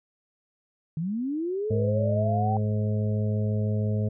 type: linear sweep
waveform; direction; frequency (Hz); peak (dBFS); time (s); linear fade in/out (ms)
sine; up; 150.1 to 784; -26; 0.97-2.57; 2
type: harmonic tone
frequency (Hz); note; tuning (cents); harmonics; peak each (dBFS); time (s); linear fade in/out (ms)
106.1; G#2; +38; 1 / 2 / 4 / 5 / 6; -24 / -30 / -36 / -38 / -40; 1.7-4.09; 10
effects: none